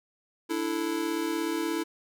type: chord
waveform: square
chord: D suspended second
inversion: none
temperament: just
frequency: 293.7 / 330.4 / 440.5 Hz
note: D4 / E4 / A4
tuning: 0 / +4 / +2 cents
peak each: -35 / -30 / -36 dBFS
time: 0.49-1.84 s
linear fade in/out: 20 ms
effects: none